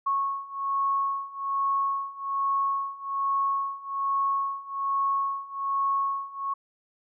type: beating tone pair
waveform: sine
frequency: 1100 / 1101.2 Hz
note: C#6 / C#6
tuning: -14 / -12 cents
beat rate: 1.2 Hz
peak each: -29 / -27 dBFS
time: 0.06-6.54 s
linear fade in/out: 10 ms
effects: none